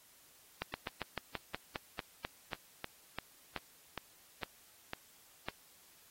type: slowing click train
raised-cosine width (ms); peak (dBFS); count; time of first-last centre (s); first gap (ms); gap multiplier
0.3; -21; 18; 0.62-5.485; 120; 1.1
effects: white hiss -63 dBFS RMS until 6.1 s + AAC 48 kbps